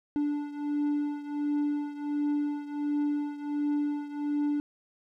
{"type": "beating tone pair", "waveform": "triangle", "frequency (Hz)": [292.1, 293.5], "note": ["D4", "D4"], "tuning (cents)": [-9, -1], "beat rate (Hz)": 1.4, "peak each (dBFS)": [-27, -31], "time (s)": [0.16, 4.6], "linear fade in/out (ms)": 0, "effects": []}